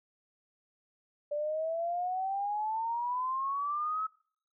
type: exponential sweep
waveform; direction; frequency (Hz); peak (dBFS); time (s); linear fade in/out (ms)
sine; up; 582 to 1300; -30; 1.31-4.07; 10
effects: noise-tail reverb RT60 0.6 s tail -26 dB re dry